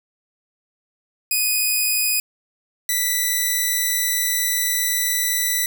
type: tone pair in turn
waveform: 5% pulse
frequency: 2489 / 1975.5 Hz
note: D#7 / B6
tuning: 0 / 0 cents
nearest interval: major third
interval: 400 cents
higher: first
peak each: -8 dBFS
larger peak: neither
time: 1.31-2.2 / 2.89-5.66 s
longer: second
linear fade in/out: 2 ms
effects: none